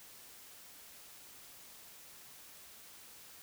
silence, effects white hiss -55 dBFS RMS until 3.42 s

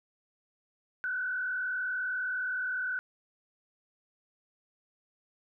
sine tone with frequency modulation, 1496 Hz, F#6, 19 cents sharp, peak -30 dBFS, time 1.04-2.99 s, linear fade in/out 0 ms, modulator 40.4 Hz, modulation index 1, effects none

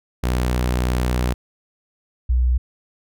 sawtooth / sine tone pair in turn, 61.74 / 61.74 Hz, B1 / B1, 0 / 0 cents, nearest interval unison, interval 0 cents, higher neither, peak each -14 dBFS, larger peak neither, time 0.23-1.34 / 2.29-2.58 s, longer first, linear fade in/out 10 ms, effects none

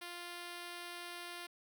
5% pulse tone, 349.2 Hz, F4, in tune, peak -33 dBFS, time 0.01-1.47 s, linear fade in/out 10 ms, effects none

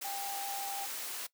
sine tone in noise, 794 Hz, G5, 22 cents sharp, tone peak -38 dBFS, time 0.04-0.86 s, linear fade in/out 10 ms, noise white, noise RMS -40 dBFS, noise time 0.01-1.27 s, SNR -1 dB, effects noise-tail reverb RT60 0.1 s tail -19 dB re dry + high-pass 400 Hz 12 dB/octave

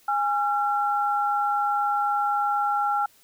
sine tone pair together, 821.3 / 1364 Hz, G#5 / F6, -20 / -41 cents, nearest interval major sixth, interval 879 cents, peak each -23 / -25 dBFS, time 0.08-3.06 s, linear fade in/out 5 ms, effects white hiss -58 dBFS RMS until 3.23 s

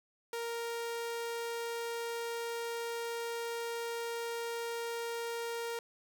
sawtooth tone, 466.2 Hz, A#4, in tune, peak -32 dBFS, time 0.33-5.79 s, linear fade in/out 2 ms, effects none

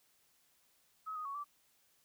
sine tone with pitch steps, 1279 / 1243 / 1113 / 1163 Hz, D#6 / D#6 / C#6 / D6, +47 / -2 / +7 / -17 cents, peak -39 dBFS, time 1.06-1.444 s, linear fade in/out 20 ms, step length 96 ms, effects white hiss -72 dBFS RMS until 2.04 s

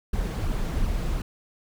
brown noise with flanger, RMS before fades -26 dBFS, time 0.13-1.22 s, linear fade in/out 5 ms, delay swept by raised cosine 0.67 to 6.47 ms, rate 2.8 Hz, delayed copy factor +0.55, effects none

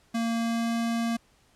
square tone with pitch glide, 230 to 231.3 Hz, A#3 to A#3, -23 to -13 cents, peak -26 dBFS, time 0.14-1.17 s, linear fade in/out 10 ms, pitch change +10 cents, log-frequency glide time 0.32-0.75 s, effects pink hiss -63 dBFS RMS until 1.55 s + low-pass 10000 Hz 12 dB/octave

